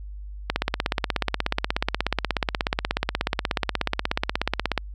click train, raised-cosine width 0.3 ms, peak -5 dBFS, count 72, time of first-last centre 0.5-4.777 s, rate 16.6 Hz, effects added 50 Hz sine -34 dBFS peak until 4.94 s

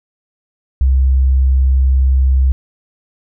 sine tone, 65.8 Hz, C2, 10 cents sharp, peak -8 dBFS, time 0.81-2.52 s, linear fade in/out 0 ms, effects none

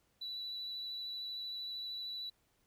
triangle tone with vibrato, 3951 Hz, B7, in tune, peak -37 dBFS, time 0.21-2.3 s, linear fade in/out 10 ms, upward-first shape triangle, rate 13 Hz, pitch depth 15 cents each way, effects tanh soft clip ceiling -37 dBFS + pink hiss -75 dBFS RMS until 2.66 s

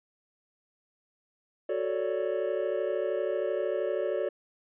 triangle chord, D major seventh, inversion first, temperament equal, 370 / 440 / 554.4 / 587.3 Hz, F#4 / A4 / C#5 / D5, 0 / 0 / 0 / 0 cents, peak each -31 dBFS, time 1.69-4.29 s, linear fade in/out 5 ms, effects resampled to 8000 Hz

